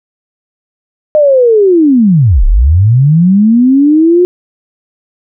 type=linear two-way sweep; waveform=sine; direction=down then up; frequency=617 to 30.1 to 363.3 Hz; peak=-3 dBFS; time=1.15-4.25 s; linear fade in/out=0 ms; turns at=2.45 s; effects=none